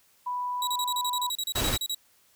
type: tone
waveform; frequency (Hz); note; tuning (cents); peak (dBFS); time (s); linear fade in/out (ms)
sine; 987.8; B5; 0; -28; 0.26-1.3; 10
type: tone bursts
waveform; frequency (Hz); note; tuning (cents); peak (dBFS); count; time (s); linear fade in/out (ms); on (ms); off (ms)
sawtooth; 3865; B7; -38; -25; 16; 0.62-1.947; 2; 52; 33
type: noise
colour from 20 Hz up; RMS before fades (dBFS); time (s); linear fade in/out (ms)
pink; -28; 1.55-1.77; 10
effects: white hiss -63 dBFS RMS until 2.35 s